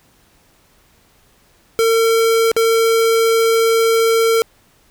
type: tone with dropouts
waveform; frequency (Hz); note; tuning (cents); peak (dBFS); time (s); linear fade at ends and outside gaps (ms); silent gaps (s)
square; 453.7; A#4; -47; -12; 1.79-4.42; 0; 2.516-2.565
effects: pink hiss -54 dBFS RMS until 4.9 s